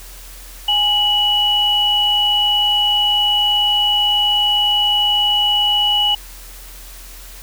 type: tone pair together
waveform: sine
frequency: 830.6 / 2939 Hz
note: G#5 / F#7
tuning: 0 / -12 cents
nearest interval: octave + minor seventh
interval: 2188 cents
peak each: -21 / -13 dBFS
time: 0.68-6.15 s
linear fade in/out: 5 ms
effects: added 42 Hz sine -36 dBFS peak until 7.42 s + white hiss -39 dBFS RMS until 7.42 s